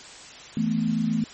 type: chord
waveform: sine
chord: E suspended fourth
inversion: none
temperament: just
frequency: 164.81 / 219.8 / 247.2 Hz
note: E3 / A3 / B3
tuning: 0 / -2 / +2 cents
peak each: -28 / -23 / -28 dBFS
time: 0.57-1.24 s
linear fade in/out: 2 ms
effects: white hiss -43 dBFS RMS until 1.33 s + MP3 32 kbps